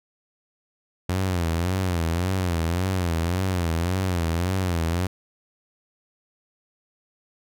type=tone with vibrato; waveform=sawtooth; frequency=88.2 Hz; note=F2; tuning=18 cents sharp; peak=-18 dBFS; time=1.09-5.07 s; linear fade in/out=5 ms; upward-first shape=sine; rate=1.8 Hz; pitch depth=130 cents each way; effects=none